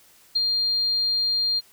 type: tone with ADSR envelope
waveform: sine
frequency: 4200 Hz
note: C8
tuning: 6 cents sharp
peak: -17 dBFS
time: 0.35-1.61 s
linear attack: 12 ms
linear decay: 21 ms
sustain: -3 dB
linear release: 31 ms
effects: white hiss -55 dBFS RMS until 1.72 s